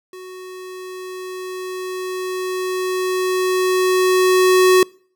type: tone with level ramp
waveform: square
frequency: 370 Hz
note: F#4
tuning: in tune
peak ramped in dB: -34 to -9 dBFS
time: 0.13-4.83 s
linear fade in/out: 2 ms
effects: noise-tail reverb RT60 0.5 s tail -26 dB re dry